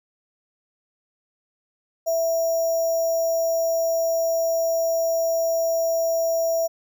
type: tone with sample-and-hold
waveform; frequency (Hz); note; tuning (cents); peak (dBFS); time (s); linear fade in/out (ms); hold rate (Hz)
sine; 660; E5; +2; -19; 2.06-6.68; 20; 6300
effects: none